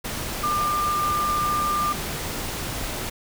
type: tone in noise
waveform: sine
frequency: 1196 Hz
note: D6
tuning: 31 cents sharp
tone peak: -21 dBFS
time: 0.43-1.93 s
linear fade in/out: 10 ms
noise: pink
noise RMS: -30 dBFS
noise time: 0.04-3.1 s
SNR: +6 dB
effects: none